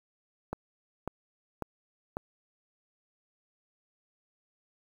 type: click train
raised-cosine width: 1 ms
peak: -19 dBFS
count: 4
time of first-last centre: 0.53-2.169 s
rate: 1.83 Hz
effects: 8-bit